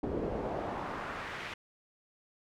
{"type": "noise with band-pass filter sweep", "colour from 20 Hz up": "brown", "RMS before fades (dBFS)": -37, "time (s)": [0.03, 1.54], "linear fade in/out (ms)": 5, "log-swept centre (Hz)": [340, 2400], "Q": 1.4, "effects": []}